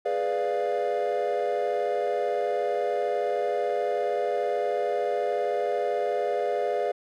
triangle chord, G# diminished seventh, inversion none, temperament equal, 415.3 / 493.9 / 587.3 / 698.5 Hz, G#4 / B4 / D5 / F5, 0 / 0 / 0 / 0 cents, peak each -27 dBFS, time 0.05-6.92 s, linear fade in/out 10 ms, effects tanh soft clip ceiling -16 dBFS

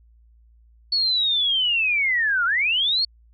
sine linear two-way sweep, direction down then up, 4435 to 1356 to 4435 Hz, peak -18 dBFS, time 0.92-3.05 s, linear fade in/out 5 ms, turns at 2.45 s, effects added 57 Hz sine -51 dBFS peak until 3.33 s

